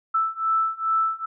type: beating tone pair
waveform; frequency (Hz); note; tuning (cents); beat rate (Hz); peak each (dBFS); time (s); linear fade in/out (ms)
sine; 1318.5 / 1320.9; E6 / E6; 0 / +3; 2.4; -24 / -23; 0.14-1.26; 10
effects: none